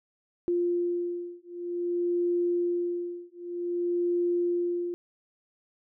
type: beating tone pair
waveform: sine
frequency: 349.2 / 349.73 Hz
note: F4 / F4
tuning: 0 / +2 cents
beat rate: 0.53 Hz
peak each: -29 dBFS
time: 0.48-4.94 s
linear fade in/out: 0 ms
effects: none